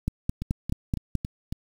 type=two click trains; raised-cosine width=5 ms; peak=-12 / -18 dBFS; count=6 / 5; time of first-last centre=0.08-1.153 / 0.42-1.525 s; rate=4.66 / 3.62 Hz; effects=7-bit